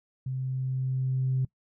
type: tone with level ramp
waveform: sine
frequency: 130.5 Hz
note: C3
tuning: 4 cents flat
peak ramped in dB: -29 to -22 dBFS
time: 0.26-1.45 s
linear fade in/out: 5 ms
effects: noise-tail reverb RT60 0.1 s tail -22 dB re dry + tanh soft clip ceiling -19 dBFS